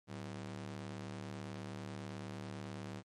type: ring-modulated tone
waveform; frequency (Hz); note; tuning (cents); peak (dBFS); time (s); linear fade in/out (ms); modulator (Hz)
sawtooth; 147.6; D3; +9; -36; 0.07-3.03; 50; 39.2
effects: low-pass 8000 Hz 12 dB/octave + MP3 64 kbps